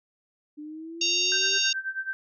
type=linear sweep; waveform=sine; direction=up; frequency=295.3 to 395.9 Hz; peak=-36 dBFS; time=0.57-1.59 s; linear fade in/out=20 ms
type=harmonic tone; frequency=925 Hz; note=A#5; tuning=14 cents flat; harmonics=3 / 4 / 5 / 6 / 7; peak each=-27 / -28 / -29 / -30 / -30 dBFS; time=1.01-1.73 s; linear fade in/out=5 ms
type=tone with tremolo; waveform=sine; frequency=1557 Hz; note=G6; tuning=12 cents flat; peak=-26 dBFS; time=1.32-2.13 s; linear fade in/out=0 ms; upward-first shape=sine; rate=9.3 Hz; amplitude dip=85%
effects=none